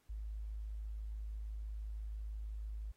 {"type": "tone", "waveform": "sine", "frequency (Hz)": 53, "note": "G#1", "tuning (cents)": 36, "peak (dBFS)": -40, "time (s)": [0.09, 2.92], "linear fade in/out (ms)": 10, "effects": ["pink hiss -75 dBFS RMS until 2.96 s", "AAC 48 kbps"]}